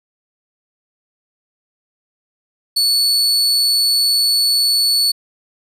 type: tone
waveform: 40% pulse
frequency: 4439 Hz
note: C#8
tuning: 2 cents sharp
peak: -11 dBFS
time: 2.76-5.12 s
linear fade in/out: 10 ms
effects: resampled to 32000 Hz